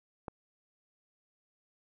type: click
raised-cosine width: 1 ms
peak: -24 dBFS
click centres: 0.282 s
effects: none